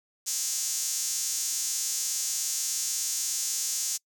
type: tone with high-pass filter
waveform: sawtooth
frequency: 263.4 Hz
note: C4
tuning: 12 cents sharp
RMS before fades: -30 dBFS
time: 0.26-3.98 s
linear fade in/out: 20 ms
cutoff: 6500 Hz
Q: 2.8
effects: noise-tail reverb RT60 0.1 s tail -26 dB re dry